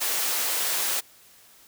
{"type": "high-pass noise", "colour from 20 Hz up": "white", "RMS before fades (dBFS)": -26, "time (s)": [0, 1.01], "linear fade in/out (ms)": 20, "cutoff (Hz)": 400, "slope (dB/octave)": 12, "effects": ["white hiss -54 dBFS RMS until 1.67 s"]}